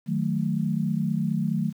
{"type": "chord", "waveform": "sine", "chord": "D# diminished", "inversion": "none", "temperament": "equal", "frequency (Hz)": [155.56, 185, 220], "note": ["D#3", "F#3", "A3"], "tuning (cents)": [0, 0, 0], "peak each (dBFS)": -27, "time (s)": [0.06, 1.73], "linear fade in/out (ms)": 50, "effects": ["9-bit"]}